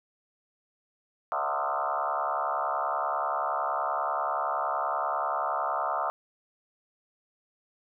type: tone with frequency modulation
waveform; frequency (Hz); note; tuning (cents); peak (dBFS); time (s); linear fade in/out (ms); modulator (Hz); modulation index
sine; 974; B5; -24; -26; 1.32-6.1; 0; 70.5; 5.2
effects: none